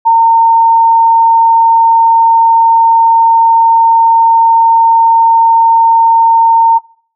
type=tone; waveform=sine; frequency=913 Hz; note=A#5; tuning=36 cents flat; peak=-3 dBFS; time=0.05-6.79 s; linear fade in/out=20 ms; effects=noise-tail reverb RT60 0.5 s tail -23 dB re dry